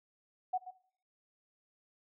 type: tone with echo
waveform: sine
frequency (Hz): 740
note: F#5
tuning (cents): 0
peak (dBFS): -29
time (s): 0.53-0.58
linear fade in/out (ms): 10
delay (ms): 130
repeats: 1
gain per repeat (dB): -13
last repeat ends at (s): 0.71
effects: noise-tail reverb RT60 0.6 s tail -19 dB re dry